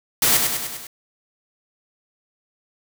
white noise with echo, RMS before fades -17 dBFS, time 0.22-0.37 s, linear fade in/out 2 ms, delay 100 ms, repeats 5, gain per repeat -4 dB, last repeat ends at 0.87 s, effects none

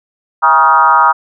sine tone with frequency modulation, 1100 Hz, C#6, 14 cents flat, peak -5 dBFS, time 0.42-1.13 s, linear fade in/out 20 ms, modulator 146 Hz, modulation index 1.9, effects none

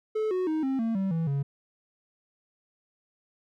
triangle tone with pitch steps, 433.3 / 368.6 / 313.6 / 266.7 / 226.9 / 193.01 / 164.19 / 139.67 Hz, A4 / F#4 / D#4 / C4 / A#3 / G3 / E3 / C#3, -27 / -7 / +14 / +33 / -47 / -27 / -7 / +13 cents, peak -23 dBFS, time 0.15-1.43 s, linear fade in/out 10 ms, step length 160 ms, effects none

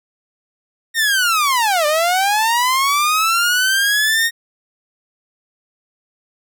sawtooth linear two-way sweep, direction down then up, 1864.7 to 587.3 to 1864.7 Hz, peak -10 dBFS, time 0.94-4.31 s, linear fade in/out 50 ms, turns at 1.86 s, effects none

